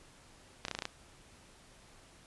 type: clicks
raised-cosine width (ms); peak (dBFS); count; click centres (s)
0.2; -18; 7; 0.651 / 0.683 / 0.713 / 0.75 / 0.789 / 0.822 / 0.854
effects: pink hiss -59 dBFS RMS until 2.26 s + resampled to 24000 Hz